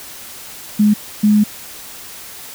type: tone bursts at uneven times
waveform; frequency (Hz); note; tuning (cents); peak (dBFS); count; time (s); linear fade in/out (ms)
sine; 210; G#3; +19; -8; 2; 0.79-0.94 / 1.23-1.44; 10
effects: white hiss -34 dBFS RMS until 2.54 s